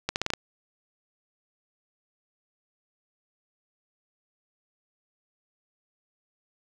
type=accelerating click train; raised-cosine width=0.2 ms; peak=-9 dBFS; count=6; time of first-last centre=0.09-0.336 s; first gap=69 ms; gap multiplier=0.83; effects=none